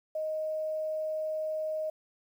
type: tone with quantisation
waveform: sine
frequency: 624 Hz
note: D#5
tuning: 5 cents sharp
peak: -30 dBFS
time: 0.15-1.9 s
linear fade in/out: 5 ms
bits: 10
effects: none